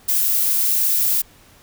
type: noise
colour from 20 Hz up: violet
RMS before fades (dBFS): -18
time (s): 0.08-1.22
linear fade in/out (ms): 10
effects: pink hiss -50 dBFS RMS until 1.62 s